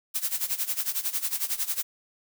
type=noise with tremolo; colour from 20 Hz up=blue; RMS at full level=-26 dBFS; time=0.14-1.83 s; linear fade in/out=20 ms; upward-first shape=sine; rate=11 Hz; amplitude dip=85%; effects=none